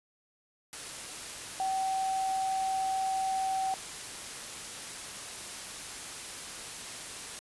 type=tone in noise; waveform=sine; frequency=765 Hz; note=G5; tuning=42 cents flat; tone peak=-28 dBFS; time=1.6-3.74 s; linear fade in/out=0 ms; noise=white; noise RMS=-41 dBFS; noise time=0.73-7.39 s; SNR=+10 dB; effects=resampled to 24000 Hz